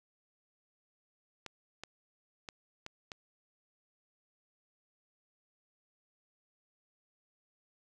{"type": "clicks", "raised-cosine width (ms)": 0.2, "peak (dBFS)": -25, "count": 5, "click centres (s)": [1.463, 1.836, 2.488, 2.864, 3.118], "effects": []}